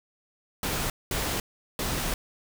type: noise bursts at uneven times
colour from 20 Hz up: pink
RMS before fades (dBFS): -29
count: 3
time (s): 0.63-0.9 / 1.11-1.4 / 1.79-2.14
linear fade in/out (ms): 2
effects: none